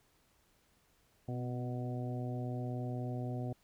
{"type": "harmonic tone with a mistuned harmonic", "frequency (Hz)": 123.47, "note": "B2", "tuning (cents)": 0, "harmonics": [1, 2, 3, 4, 5, 6], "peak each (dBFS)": [-37, -42, -47, -50, -48, -49], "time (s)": [1.28, 3.53], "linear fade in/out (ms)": 5, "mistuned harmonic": 2, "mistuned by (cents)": 29, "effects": ["pink hiss -71 dBFS RMS until 3.63 s"]}